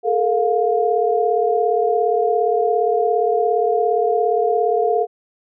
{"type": "tone cluster", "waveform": "sine", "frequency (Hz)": [423.7, 461, 706], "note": ["G#4", "A#4", "F5"], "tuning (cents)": [35, -19, 19], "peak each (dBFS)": -19, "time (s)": [0.03, 5.07], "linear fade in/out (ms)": 50, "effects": []}